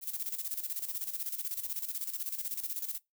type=noise with tremolo; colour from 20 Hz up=violet; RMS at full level=-35 dBFS; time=0.01-3 s; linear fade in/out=50 ms; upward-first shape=square; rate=16 Hz; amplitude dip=70%; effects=noise-tail reverb RT60 0.2 s tail -24 dB re dry